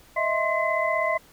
sine tone cluster, 627 / 663 / 1053 / 2032 Hz, D#5 / E5 / C6 / B6, +13 / +10 / +11 / +49 cents, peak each -27 dBFS, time 0.16-1.18 s, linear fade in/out 10 ms, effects pink hiss -54 dBFS RMS until 1.32 s

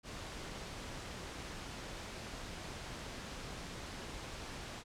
pink noise with amplitude modulation, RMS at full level -44 dBFS, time 0.03-4.84 s, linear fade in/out 50 ms, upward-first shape sine, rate 215 Hz, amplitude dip 30%, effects low-pass 7000 Hz 12 dB/octave

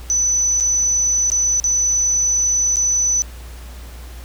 sine tone with dropouts, 5990 Hz, F#8, 20 cents sharp, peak -14 dBFS, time 0.1-3.22 s, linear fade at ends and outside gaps 0 ms, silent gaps 0.601-0.607 / 1.301-1.318 / 1.6-1.641 / 2.759-2.768 s, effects added 60 Hz sine -32 dBFS peak until 4.24 s + pink hiss -42 dBFS RMS until 4.24 s

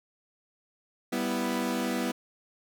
sawtooth chord, E minor, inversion first, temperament equal, 196 / 246.9 / 329.6 Hz, G3 / B3 / E4, 0 / 0 / 0 cents, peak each -30 / -26 / -30 dBFS, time 1.12-2.12 s, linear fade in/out 10 ms, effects none

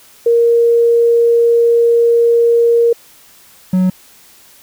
sine / triangle tone pair in turn, 468 / 184.76 Hz, A#4 / F#3, +7 / -2 cents, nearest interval octave + major third, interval 1609 cents, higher first, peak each -7 dBFS, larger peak neither, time 0.26-2.93 / 3.73-3.9 s, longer first, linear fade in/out 5 ms, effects white hiss -44 dBFS RMS until 4.62 s

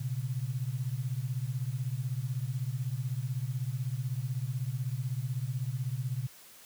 sine beating tone pair, 120.2 / 136.2 Hz, B2 / C#3, -46 / -30 cents, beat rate 16 Hz, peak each -33 / -34 dBFS, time 0-6.27 s, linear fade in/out 10 ms, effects white hiss -54 dBFS RMS until 6.65 s + high-pass 60 Hz 12 dB/octave

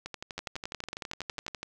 two click trains, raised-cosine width 0.2 ms, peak -20 / -18 dBFS, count 20 / 13, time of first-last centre 0.06-1.63 / 0.38-1.481 s, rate 12.1 / 10.9 Hz, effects none

